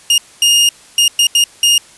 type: tone bursts at uneven times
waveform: sawtooth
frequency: 2840 Hz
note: F7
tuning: 28 cents sharp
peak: -4 dBFS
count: 6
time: 0.1-0.18 / 0.42-0.69 / 0.98-1.08 / 1.19-1.27 / 1.35-1.44 / 1.63-1.78 s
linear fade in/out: 2 ms
effects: white hiss -42 dBFS RMS until 1.97 s + resampled to 24000 Hz